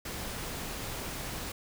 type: noise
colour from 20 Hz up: pink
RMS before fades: -38 dBFS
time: 0.05-1.52 s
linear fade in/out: 5 ms
effects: none